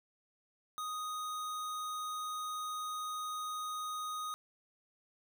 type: tone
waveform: square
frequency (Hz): 1244.5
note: D#6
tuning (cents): 0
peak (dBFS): -38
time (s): 0.78-4.34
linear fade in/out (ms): 0
effects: none